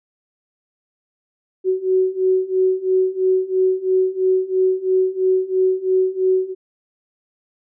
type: beating tone pair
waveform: sine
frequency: 372.6 / 375.6 Hz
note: F#4 / F#4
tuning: +12 / +26 cents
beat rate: 3 Hz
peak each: -19 / -17 dBFS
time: 1.64-6.55 s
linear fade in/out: 50 ms
effects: none